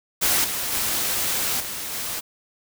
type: noise with level steps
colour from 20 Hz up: white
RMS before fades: -20 / -27 / -24 / -31 / -29 dBFS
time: 0.21-2.21 s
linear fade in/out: 20 ms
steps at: 0.44 / 0.72 / 1.6 / 1.93 s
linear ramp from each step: 5 ms
effects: none